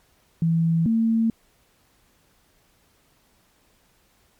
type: tone pair in turn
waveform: sine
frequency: 164.81 / 225.9 Hz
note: E3 / A3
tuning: 0 / +46 cents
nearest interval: perfect fourth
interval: 546 cents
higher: second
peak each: -17 dBFS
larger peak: neither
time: 0.42-0.86 / 0.86-1.3 s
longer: neither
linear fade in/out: 2 ms
effects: pink hiss -62 dBFS RMS until 4.39 s + MP3 96 kbps